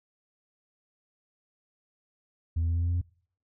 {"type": "tone with pitch steps", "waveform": "sine", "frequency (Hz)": [82.41, 83.27, 84.14, 85.02, 85.91, 86.81, 87.71], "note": ["E2", "E2", "E2", "F2", "F2", "F2", "F2"], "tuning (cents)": [0, 18, 36, -46, -28, -10, 8], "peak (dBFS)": -22, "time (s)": [2.56, 3.015], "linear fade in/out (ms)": 10, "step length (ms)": 65, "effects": ["noise-tail reverb RT60 0.5 s tail -24 dB re dry", "tanh soft clip ceiling -23 dBFS"]}